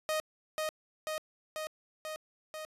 sawtooth tone with echo, 622.3 Hz, D#5, in tune, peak -26 dBFS, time 0.09-0.2 s, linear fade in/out 0 ms, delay 490 ms, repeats 5, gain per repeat -2 dB, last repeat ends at 2.65 s, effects resampled to 32000 Hz

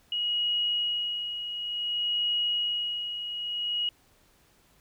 sine tone with tremolo, 2898 Hz, F#7, 37 cents flat, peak -24 dBFS, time 0.12-3.89 s, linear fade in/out 2 ms, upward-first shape sine, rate 0.56 Hz, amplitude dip 60%, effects pink hiss -63 dBFS RMS until 4.8 s

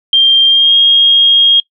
sine tone with pitch glide, 3182 to 3253 Hz, G7 to G#7, +25 to -37 cents, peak -4 dBFS, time 0.13-1.6 s, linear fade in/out 2 ms, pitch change +38 cents, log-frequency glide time 0.46-0.76 s, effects noise-tail reverb RT60 0.1 s tail -23 dB re dry

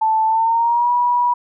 sine tone with pitch glide, 880 to 970.8 Hz, A5 to B5, 0 to -30 cents, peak -13 dBFS, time 0.01-1.34 s, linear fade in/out 10 ms, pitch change +170 cents, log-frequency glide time 0.26-0.91 s, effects none

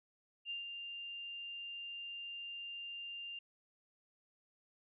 sine tone with ADSR envelope, 2794 Hz, F7, in tune, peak -38 dBFS, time 0.45-3.39 s, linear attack 52 ms, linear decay 140 ms, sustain -5 dB, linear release 4 ms, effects none

